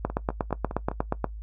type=two click trains; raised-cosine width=1 ms; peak=-19 / -10 dBFS; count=5 / 11; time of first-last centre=0.1-0.915 / 0.05-1.243 s; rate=4.91 / 8.38 Hz; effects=noise-tail reverb RT60 0.1 s tail -18 dB re dry + added 53 Hz sine -35 dBFS peak until 1.42 s